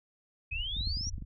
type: exponential sweep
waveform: sine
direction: up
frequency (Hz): 2489 to 5920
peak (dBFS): -34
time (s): 0.51-1.1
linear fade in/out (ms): 10
type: low-pass noise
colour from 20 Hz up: pink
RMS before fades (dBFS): -37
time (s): 0.51-1.25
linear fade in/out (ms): 20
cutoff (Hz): 100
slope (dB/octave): 96
type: clicks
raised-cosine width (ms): 5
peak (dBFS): -30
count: 8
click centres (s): 0.767 / 0.809 / 0.874 / 0.971 / 1.011 / 1.071 / 1.182 / 1.222
effects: none